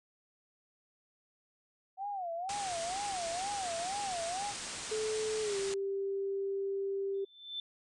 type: tone with vibrato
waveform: sine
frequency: 740 Hz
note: F#5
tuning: in tune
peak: -35 dBFS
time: 1.97-4.54 s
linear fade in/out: 50 ms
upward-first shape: sine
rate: 2.1 Hz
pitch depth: 180 cents each way
type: low-pass noise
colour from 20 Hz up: white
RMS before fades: -42 dBFS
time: 2.49-5.74 s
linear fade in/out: 2 ms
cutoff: 9300 Hz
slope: 96 dB/octave
type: tone with pitch glide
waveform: sine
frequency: 433.6 to 393 Hz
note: A4 to G4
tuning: -25 to +4 cents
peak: -32 dBFS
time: 4.91-7.25 s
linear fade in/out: 10 ms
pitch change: -171 cents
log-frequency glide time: 5.42-5.57 s
type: tone with exponential growth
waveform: sine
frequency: 3535 Hz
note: A7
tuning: 7 cents sharp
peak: -34 dBFS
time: 7.14-7.6 s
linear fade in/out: 2 ms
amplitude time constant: 100 ms
effects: none